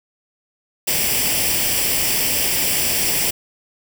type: noise with comb filter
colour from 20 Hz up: white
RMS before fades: -19 dBFS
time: 0.87-3.31 s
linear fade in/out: 10 ms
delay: 0.38 ms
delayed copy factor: +0.65
effects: none